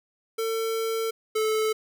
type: tone pair in turn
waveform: square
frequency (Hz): 450 / 435.2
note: A4 / A4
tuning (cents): +39 / -19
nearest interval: minor second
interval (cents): 58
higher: first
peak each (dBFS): -26 / -23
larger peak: second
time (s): 0.38-1.11 / 1.35-1.73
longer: first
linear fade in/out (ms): 10
effects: none